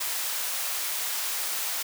white high-pass noise, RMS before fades -30 dBFS, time 0-1.83 s, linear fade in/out 10 ms, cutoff 660 Hz, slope 12 dB/octave, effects none

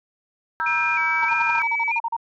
sine chord, E diminished, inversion second, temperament just, 949.3 / 1318.5 / 1582.2 Hz, Bb5 / E6 / G6, +31 / 0 / +16 cents, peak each -25 dBFS, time 0.6-1.62 s, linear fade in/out 0 ms
sine tone with vibrato, 2352 Hz, D7, 2 cents sharp, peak -21 dBFS, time 0.66-1.99 s, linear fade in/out 5 ms, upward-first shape square, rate 1.6 Hz, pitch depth 48 cents each way
sine tone bursts, 923 Hz, A#5, 17 cents flat, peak -21 dBFS, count 12, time 1.22-2.166 s, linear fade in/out 5 ms, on 44 ms, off 38 ms
effects tanh soft clip ceiling -10 dBFS

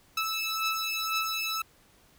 15% pulse beating tone pair, 1309 / 1311 Hz, E6 / E6, -13 / -10 cents, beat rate 2 Hz, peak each -25 dBFS, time 0.17-1.62 s, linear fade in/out 5 ms, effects pink hiss -61 dBFS RMS until 2.18 s

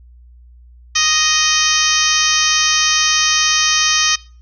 harmonic tone, 622.3 Hz, D#5, in tune, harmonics 2 / 3 / 4 / 5 / 6 / 7 / 8 / 9 / 10, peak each -22 / -21 / -21 / -20 / -23 / -25 / -22 / -19 / -19 dBFS, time 0.95-4.16 s, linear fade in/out 10 ms, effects noise-tail reverb RT60 0.4 s tail -22 dB re dry + added 60 Hz sine -40 dBFS peak until 4.41 s

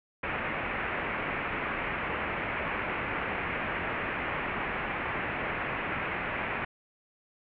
white low-pass noise, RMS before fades -33 dBFS, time 0.23-6.65 s, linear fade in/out 5 ms, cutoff 2500 Hz, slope 48 dB/octave, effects none

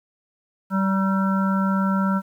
harmonic tone with a mistuned harmonic, 193.1 Hz, G3, 26 cents flat, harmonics 1 / 3 / 5 / 7 / 8, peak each -19 / -32 / -29 / -27 / -37 dBFS, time 0.7-2.22 s, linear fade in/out 50 ms, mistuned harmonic 5, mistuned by -18 cents, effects 9-bit

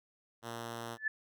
5% pulse tone, 116.54 Hz, A#2, in tune, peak -29 dBFS, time 0.42-0.98 s, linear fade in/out 50 ms
sine tone with exponential growth, 1741 Hz, A6, 19 cents flat, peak -26 dBFS, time 0.96-1.08 s, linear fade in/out 5 ms, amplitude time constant 25 ms
effects none

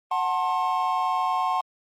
triangle chord, F# diminished, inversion none, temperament just, 740 / 888 / 1065.6 Hz, F#5 / A5 / C6, 0 / +16 / +31 cents, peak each -24 / -26 / -23 dBFS, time 0.11-1.61 s, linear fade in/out 5 ms, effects tanh soft clip ceiling -12 dBFS + Opus 32 kbps

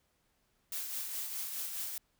blue noise with tremolo, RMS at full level -37 dBFS, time 0.72-1.98 s, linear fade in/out 2 ms, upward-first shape triangle, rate 4.8 Hz, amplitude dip 45%, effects pink hiss -75 dBFS RMS until 2.19 s

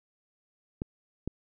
clicks, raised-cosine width 3 ms, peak -19 / -19 dBFS, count 2, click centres 0.819 / 1.276 s, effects none

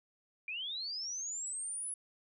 sine linear sweep, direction up, 2349 to 10360 Hz, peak -37 dBFS, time 0.48-1.94 s, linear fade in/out 2 ms, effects none

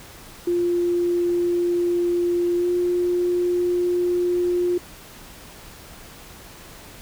sine tone with pitch glide, 349.2 to 354.1 Hz, F4 to F4, 0 to +24 cents, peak -18 dBFS, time 0.47-4.78 s, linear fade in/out 5 ms, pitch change +24 cents, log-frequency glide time 2.56-2.68 s, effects pink hiss -43 dBFS RMS until 7.01 s

